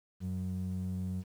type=ring-modulated tone; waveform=triangle; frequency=138.59 Hz; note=C#3; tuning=in tune; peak=-27 dBFS; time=0.2-1.24 s; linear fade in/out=50 ms; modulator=46.4 Hz; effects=tanh soft clip ceiling -27 dBFS + 10-bit